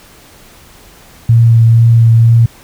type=tone with vibrato; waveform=sine; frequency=115.2 Hz; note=A#2; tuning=20 cents flat; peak=-3 dBFS; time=1.29-2.46 s; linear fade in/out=5 ms; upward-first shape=triangle; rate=2.1 Hz; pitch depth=16 cents each way; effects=pink hiss -40 dBFS RMS until 2.63 s